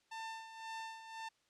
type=tone with tremolo; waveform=sawtooth; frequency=895 Hz; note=A5; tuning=29 cents sharp; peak=-38 dBFS; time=0.11-1.29 s; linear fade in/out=10 ms; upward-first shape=sine; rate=1.9 Hz; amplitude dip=65%; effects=white hiss -75 dBFS RMS until 1.49 s + low-pass 6000 Hz 12 dB/octave